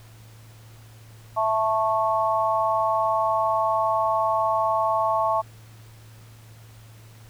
sine chord, A major, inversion second, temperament just, 660 / 880 / 1100 Hz, E5 / A5 / C#6, +2 / 0 / -14 cents, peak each -24 dBFS, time 1.36-5.42 s, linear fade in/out 20 ms, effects added 111 Hz sine -45 dBFS peak until 7.29 s + pink hiss -53 dBFS RMS until 7.29 s

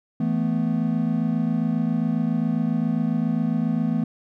triangle chord, E suspended fourth, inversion none, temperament just, 164.81 / 219.8 / 247.2 Hz, E3 / A3 / B3, 0 / -2 / +2 cents, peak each -23 / -22 / -23 dBFS, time 0.2-4.04 s, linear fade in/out 5 ms, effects none

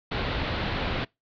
pink low-pass noise, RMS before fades -29 dBFS, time 0.11-1.05 s, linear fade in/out 10 ms, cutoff 4200 Hz, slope 48 dB/octave, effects noise-tail reverb RT60 0.2 s tail -24 dB re dry

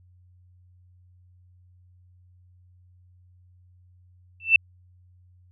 sine tone with exponential growth, 2667 Hz, E7, 20 cents sharp, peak -8 dBFS, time 4.4-4.56 s, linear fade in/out 2 ms, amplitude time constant 33 ms, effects added 90 Hz sine -53 dBFS peak until 5.51 s

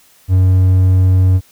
triangle tone, 93 Hz, F#2, 9 cents sharp, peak -5 dBFS, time 0.28-1.41 s, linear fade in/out 50 ms, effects white hiss -49 dBFS RMS until 1.51 s

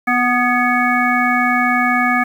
harmonic tone with a mistuned harmonic, 246.9 Hz, B3, in tune, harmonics 1 / 3 / 5 / 7 / 9, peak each -19 / -19 / -19 / -19 / -19 dBFS, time 0.07-2.24 s, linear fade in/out 10 ms, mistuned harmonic 7, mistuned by -32 cents, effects 7-bit

